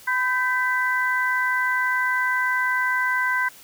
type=tone cluster; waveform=sine; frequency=1005 / 1553 / 1993 Hz; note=B5 / G6 / B6; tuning=+30 / -17 / +15 cents; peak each=-25 / -22 / -26 dBFS; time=0.07-3.49 s; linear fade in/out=10 ms; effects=white hiss -47 dBFS RMS until 3.63 s